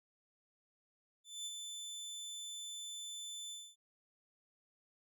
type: tone with ADSR envelope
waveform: 25% pulse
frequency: 3520 Hz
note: A7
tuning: in tune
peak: -36 dBFS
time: 1.24-3.76 s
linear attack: 220 ms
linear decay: 35 ms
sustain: -4 dB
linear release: 250 ms
effects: none